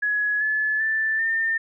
sine tone with pitch steps, 1683 / 1723.3 / 1764.6 / 1806.9 Hz, G#6 / A6 / A6 / A6, +23 / -36 / +5 / +46 cents, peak -20 dBFS, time 0.02-1.58 s, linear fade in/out 10 ms, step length 390 ms, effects none

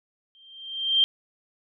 sine tone with exponential growth, 3163 Hz, G7, 15 cents sharp, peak -14 dBFS, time 0.35-1.04 s, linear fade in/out 0 ms, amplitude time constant 150 ms, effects none

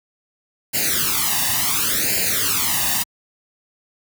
white noise with flanger, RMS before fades -20 dBFS, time 0.73-3.04 s, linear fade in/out 20 ms, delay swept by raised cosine 0.42 to 1.09 ms, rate 0.7 Hz, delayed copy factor +0.95, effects high-pass 60 Hz 12 dB/octave

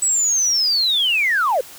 sine linear sweep, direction down, 7980 to 466.2 Hz, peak -14 dBFS, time 0.02-1.61 s, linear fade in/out 5 ms, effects tanh soft clip ceiling -10 dBFS + white hiss -40 dBFS RMS until 1.78 s

